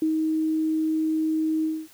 sine tone with ADSR envelope, 315.5 Hz, D#4, 24 cents sharp, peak -19 dBFS, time 0.02-1.88 s, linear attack 3 ms, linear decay 100 ms, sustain -2 dB, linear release 240 ms, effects white hiss -53 dBFS RMS until 1.93 s

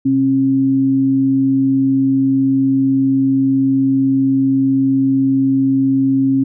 sine tone pair together, 129.13 / 270 Hz, C3 / C#4, -22 / -45 cents, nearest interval octave + minor second, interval 1277 cents, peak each -22 / -11 dBFS, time 0.05-6.44 s, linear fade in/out 10 ms, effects none

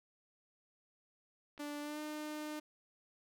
clicks, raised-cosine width 0.3 ms, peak -38 / -48 dBFS, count 2, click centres 1.578 / 1.581 s
sawtooth tone with pitch glide, 292.9 to 303.1 Hz, D4 to D#4, -5 to -45 cents, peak -37 dBFS, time 1.59-2.6 s, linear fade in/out 10 ms, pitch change +60 cents, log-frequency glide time 1.81-2 s
effects none

